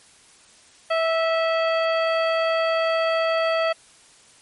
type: harmonic tone with a mistuned harmonic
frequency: 652 Hz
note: E5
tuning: 19 cents flat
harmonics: 1 / 2 / 3 / 4 / 5 / 7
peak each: -20 / -26 / -30 / -32 / -34 / -37 dBFS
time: 0.9-3.73 s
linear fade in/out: 10 ms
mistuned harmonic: 2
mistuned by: +17 cents
effects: white hiss -52 dBFS RMS until 4.41 s + MP3 48 kbps